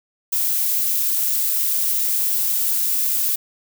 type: noise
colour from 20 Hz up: violet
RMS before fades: -20 dBFS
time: 0.32-3.36 s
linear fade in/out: 10 ms
effects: none